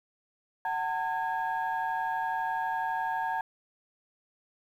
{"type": "tone cluster", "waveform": "sine", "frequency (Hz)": [751, 903, 1645], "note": ["F#5", "A5", "G#6"], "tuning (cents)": [26, 45, -17], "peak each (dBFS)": [-32, -30, -35], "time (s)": [0.65, 3.41], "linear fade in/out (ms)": 2, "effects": ["tanh soft clip ceiling -21 dBFS", "10-bit"]}